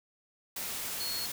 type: tone in noise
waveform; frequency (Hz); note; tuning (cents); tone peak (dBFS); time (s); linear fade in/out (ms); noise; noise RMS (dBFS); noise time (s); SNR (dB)
sine; 4330; C#8; -41; -35; 1-1.26; 5; white; -37; 0.56-1.32; -1
effects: none